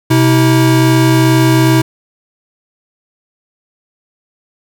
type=tone pair together; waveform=square; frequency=128.3 / 322.5 Hz; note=C3 / E4; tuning=-34 / -38 cents; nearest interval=octave + major third; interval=1596 cents; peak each=-10 / -11 dBFS; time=0.1-1.82 s; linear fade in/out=10 ms; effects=none